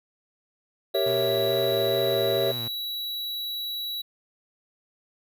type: chord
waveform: triangle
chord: G diminished seventh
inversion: none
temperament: equal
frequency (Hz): 392 / 466.2 / 554.4 / 659.3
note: G4 / Bb4 / Db5 / Fb5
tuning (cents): 0 / 0 / 0 / 0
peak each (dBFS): -25 / -28 / -25 / -26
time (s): 0.94-2.52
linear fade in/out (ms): 10
type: tone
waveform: square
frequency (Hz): 3910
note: B7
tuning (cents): -18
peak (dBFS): -30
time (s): 0.94-4.02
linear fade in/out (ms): 10
type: tone with vibrato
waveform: sawtooth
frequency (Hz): 120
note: B2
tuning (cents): -49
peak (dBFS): -30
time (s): 1.06-2.68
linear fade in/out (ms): 5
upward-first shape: square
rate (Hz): 2.3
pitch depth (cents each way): 51
effects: none